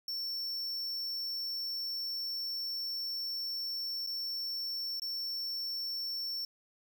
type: tone with dropouts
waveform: square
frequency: 5430 Hz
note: F8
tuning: 50 cents flat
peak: -35 dBFS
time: 0.08-6.45 s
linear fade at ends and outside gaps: 2 ms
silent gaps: 4.065-4.071 / 4.998-5.019 s
effects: 12-bit